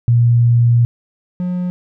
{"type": "tone pair in turn", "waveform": ["sine", "triangle"], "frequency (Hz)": [118.8, 179.6], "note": ["A#2", "F3"], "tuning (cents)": [33, 49], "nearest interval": "perfect fifth", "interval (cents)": 716, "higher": "second", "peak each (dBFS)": [-8, -15], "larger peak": "first", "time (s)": [[0.08, 0.85], [1.4, 1.7]], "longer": "first", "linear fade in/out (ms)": 0, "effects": []}